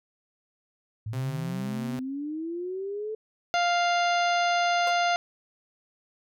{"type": "linear sweep", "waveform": "sine", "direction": "up", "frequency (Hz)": [103.83, 440], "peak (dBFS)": -30, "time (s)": [1.06, 3.15], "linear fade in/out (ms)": 5}
{"type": "tone with vibrato", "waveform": "sawtooth", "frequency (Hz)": 130.9, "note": "C3", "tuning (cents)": 1, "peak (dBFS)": -30, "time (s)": [1.13, 1.99], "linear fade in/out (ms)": 0, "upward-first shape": "sine", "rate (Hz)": 2.6, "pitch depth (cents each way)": 12}
{"type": "harmonic tone", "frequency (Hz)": 698.5, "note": "F5", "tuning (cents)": 0, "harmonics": [1, 2, 3, 4, 5, 6, 7, 9], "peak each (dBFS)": [-23, -29, -33, -35, -37, -39, -40, -42], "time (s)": [3.54, 5.16], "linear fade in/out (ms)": 0}
{"type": "tone with exponential decay", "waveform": "30% pulse", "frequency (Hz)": 527, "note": "C5", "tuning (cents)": 12, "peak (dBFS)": -30, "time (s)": [4.87, 4.99], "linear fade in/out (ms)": 2, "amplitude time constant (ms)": 24}
{"effects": []}